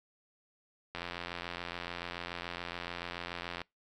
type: click train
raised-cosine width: 0.3 ms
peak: -22 dBFS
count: 233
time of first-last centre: 0.95-3.617 s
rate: 87 Hz
effects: noise-tail reverb RT60 0.2 s tail -25 dB re dry